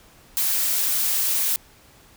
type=noise; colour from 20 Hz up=blue; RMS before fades=-22 dBFS; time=0.37-1.56 s; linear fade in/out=0 ms; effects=pink hiss -52 dBFS RMS until 2.16 s